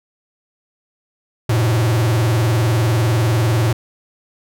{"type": "tone with vibrato", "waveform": "square", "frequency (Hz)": 114, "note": "A#2", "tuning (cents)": -38, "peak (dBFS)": -14, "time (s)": [1.49, 3.73], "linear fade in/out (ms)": 5, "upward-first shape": "triangle", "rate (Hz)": 20, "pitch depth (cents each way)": 260, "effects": []}